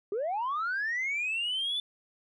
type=linear sweep; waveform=sine; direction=up; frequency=380 to 3520 Hz; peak=-27 dBFS; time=0.12-1.8 s; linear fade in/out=2 ms; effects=tanh soft clip ceiling -26 dBFS